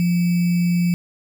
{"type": "tone with sample-and-hold", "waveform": "sine", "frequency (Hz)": 174.61, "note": "F3", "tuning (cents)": 0, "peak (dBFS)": -15, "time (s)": [0, 0.94], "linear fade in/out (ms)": 0, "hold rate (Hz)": 2450, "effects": []}